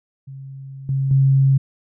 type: tone with level steps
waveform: sine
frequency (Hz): 135.5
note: C#3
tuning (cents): -39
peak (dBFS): -32 / -17 / -11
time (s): 0.27-1.58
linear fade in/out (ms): 10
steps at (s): 0.89 / 1.11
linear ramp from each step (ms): 2
effects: none